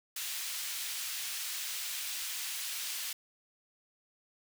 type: high-pass noise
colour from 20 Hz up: pink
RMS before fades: -38 dBFS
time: 0.16-3.13 s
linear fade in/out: 5 ms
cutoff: 2700 Hz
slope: 12 dB/octave
effects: none

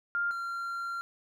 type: tone pair in turn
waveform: sine / triangle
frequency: 1400 / 1379.1 Hz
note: F6 / F6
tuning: +4 / -22 cents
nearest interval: unison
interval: 26 cents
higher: first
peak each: -27 / -31 dBFS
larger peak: first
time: 0.15-0.31 / 0.31-1.01 s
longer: second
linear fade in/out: 0 ms
effects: none

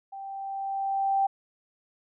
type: tone with level ramp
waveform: sine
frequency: 783 Hz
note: G5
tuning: 2 cents flat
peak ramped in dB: -37 to -20 dBFS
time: 0.12-1.27 s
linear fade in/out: 10 ms
effects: none

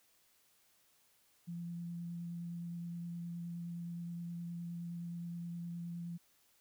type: tone with vibrato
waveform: sine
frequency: 171.4 Hz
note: F3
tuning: 32 cents flat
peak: -40 dBFS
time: 1.47-6.18 s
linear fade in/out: 20 ms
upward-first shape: sine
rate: 9.6 Hz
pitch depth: 11 cents each way
effects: white hiss -71 dBFS RMS until 6.6 s

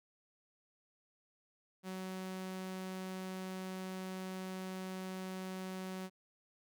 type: tone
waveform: sawtooth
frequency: 187.2 Hz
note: F#3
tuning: 20 cents sharp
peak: -37 dBFS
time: 1.83-6.1 s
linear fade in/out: 50 ms
effects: none

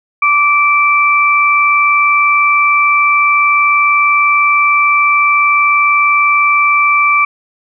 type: tone pair together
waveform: sine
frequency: 1166.5 / 2333 Hz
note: D6 / D7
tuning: -12 / -12 cents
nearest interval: octave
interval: 1200 cents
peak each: -10 dBFS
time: 0.22-7.25 s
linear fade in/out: 5 ms
effects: none

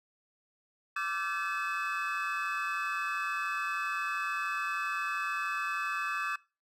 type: tone cluster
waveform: triangle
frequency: 1170 / 1353 / 1540 / 1713 / 2581 Hz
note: D6 / E6 / G6 / A6 / E7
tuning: -7 / +45 / -31 / -47 / -37 cents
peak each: -33 / -38 / -36 / -36 / -37 dBFS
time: 0.96-6.36 s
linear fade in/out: 5 ms
effects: noise-tail reverb RT60 0.3 s tail -22 dB re dry

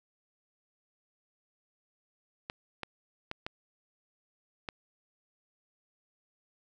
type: clicks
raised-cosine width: 0.3 ms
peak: -20 dBFS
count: 5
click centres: 2.499 / 2.833 / 3.314 / 3.465 / 4.688 s
effects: none

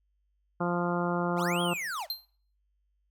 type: harmonic tone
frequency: 174.61 Hz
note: F3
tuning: in tune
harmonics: 1 / 2 / 3 / 4 / 5 / 6 / 7 / 8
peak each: -30 / -33 / -35 / -36 / -37 / -38 / -38 / -39 dBFS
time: 0.6-1.74 s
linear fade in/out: 10 ms
type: linear two-way sweep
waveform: square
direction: up then down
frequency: 530 to 3322 to 530 Hz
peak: -33 dBFS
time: 1.36-2.07 s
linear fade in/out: 50 ms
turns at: 1.62 s
type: tone with exponential decay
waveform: square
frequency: 4156 Hz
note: C8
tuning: 12 cents flat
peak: -27 dBFS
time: 2.1-2.25 s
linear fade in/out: 1 ms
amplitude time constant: 32 ms
effects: noise-tail reverb RT60 0.5 s tail -21 dB re dry + added 50 Hz sine -70 dBFS peak until 3.1 s

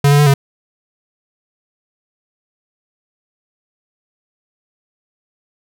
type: tone with pitch steps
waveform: square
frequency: 142.2 / 144.3 / 147 / 138.8 Hz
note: C#3 / D3 / D3 / C#3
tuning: +45 / -30 / +2 / +3 cents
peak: -8 dBFS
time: 0.04-0.34 s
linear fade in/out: 5 ms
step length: 75 ms
effects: none

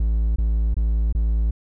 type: tone bursts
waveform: triangle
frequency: 55.1 Hz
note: A1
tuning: 3 cents sharp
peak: -15 dBFS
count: 4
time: 0-1.509 s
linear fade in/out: 5 ms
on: 360 ms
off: 23 ms
effects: none

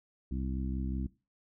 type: harmonic tone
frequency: 65.41 Hz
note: C2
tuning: in tune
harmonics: 1 / 2 / 3 / 4 / 5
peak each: -34 / -41 / -39 / -41 / -46 dBFS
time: 0.31-1.07 s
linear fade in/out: 5 ms
effects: noise-tail reverb RT60 0.3 s tail -20 dB re dry

